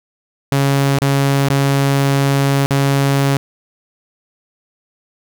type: tone with dropouts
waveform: sawtooth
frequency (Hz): 138.59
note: C#3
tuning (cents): 0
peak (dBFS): -8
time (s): 0.52-3.37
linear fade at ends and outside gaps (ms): 0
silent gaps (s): 0.986-1.018 / 1.486-1.501 / 2.66-2.707
effects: none